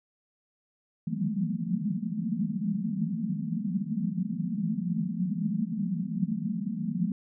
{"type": "band-pass noise", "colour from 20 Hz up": "white", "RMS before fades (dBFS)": -30, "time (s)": [1.07, 7.12], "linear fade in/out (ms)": 2, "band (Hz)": [160, 230], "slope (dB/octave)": 96, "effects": []}